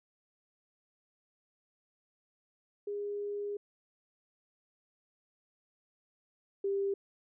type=tone pair in turn; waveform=sine; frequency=409 / 395.8 Hz; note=G#4 / G4; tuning=-26 / +17 cents; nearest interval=minor second; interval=57 cents; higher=first; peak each=-34 / -29 dBFS; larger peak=second; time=2.87-3.57 / 6.64-6.94 s; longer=first; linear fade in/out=5 ms; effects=none